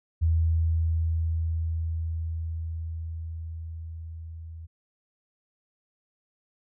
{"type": "tone with level ramp", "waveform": "sine", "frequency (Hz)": 81.6, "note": "E2", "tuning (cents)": -17, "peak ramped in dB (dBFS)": [-19, -38], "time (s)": [0.21, 4.67], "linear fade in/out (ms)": 20, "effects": []}